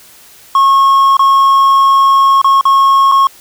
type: tone with dropouts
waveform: triangle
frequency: 1090 Hz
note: C#6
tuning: 29 cents flat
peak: -3 dBFS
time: 0.55-3.27 s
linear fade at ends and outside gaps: 2 ms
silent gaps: 1.169-1.193 / 2.416-2.444 / 2.611-2.653 / 3.116-3.12 s
effects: white hiss -40 dBFS RMS until 3.4 s